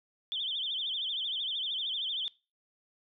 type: tone with vibrato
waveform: sine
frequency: 3322 Hz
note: G#7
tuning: in tune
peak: -31 dBFS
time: 0.32-2.28 s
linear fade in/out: 0 ms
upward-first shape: sine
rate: 13 Hz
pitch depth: 160 cents each way
effects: noise-tail reverb RT60 0.3 s tail -21 dB re dry